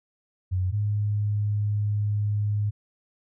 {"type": "tone pair in turn", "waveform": "sine", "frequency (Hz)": [92.5, 104.04], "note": ["F#2", "G#2"], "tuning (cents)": [0, 4], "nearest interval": "major second", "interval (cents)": 204, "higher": "second", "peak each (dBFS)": -22, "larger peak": "neither", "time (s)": [[0.51, 0.72], [0.72, 2.71]], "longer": "second", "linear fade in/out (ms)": 20, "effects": []}